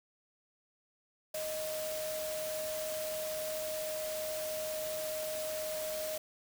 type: tone in noise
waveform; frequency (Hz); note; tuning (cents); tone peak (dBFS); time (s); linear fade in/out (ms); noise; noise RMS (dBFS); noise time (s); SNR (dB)
sine; 622.3; D#5; 0; -36; 1.34-6.18; 5; white; -42; 1.34-6.18; +3
effects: none